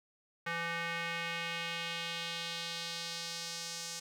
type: tone with band-pass filter sweep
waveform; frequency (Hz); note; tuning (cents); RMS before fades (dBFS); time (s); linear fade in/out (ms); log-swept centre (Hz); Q
square; 168.4; E3; +37; -39; 0.46-4; 10; 1800 to 6200; 1.8
effects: 10-bit